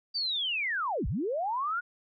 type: linear two-way sweep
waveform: sine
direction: down then up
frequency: 4716 to 37.6 to 1469 Hz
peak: -28 dBFS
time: 0.14-1.81 s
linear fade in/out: 20 ms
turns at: 1.07 s
effects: none